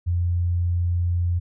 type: tone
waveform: sine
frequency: 87.31 Hz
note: F2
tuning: in tune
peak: -19 dBFS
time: 0.06-1.4 s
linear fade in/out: 20 ms
effects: none